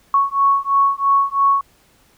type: beating tone pair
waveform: sine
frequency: 1107 / 1110 Hz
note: C#6 / C#6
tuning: -3 / +2 cents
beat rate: 3 Hz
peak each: -16 dBFS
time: 0.14-1.61 s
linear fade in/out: 2 ms
effects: pink hiss -55 dBFS RMS until 2.17 s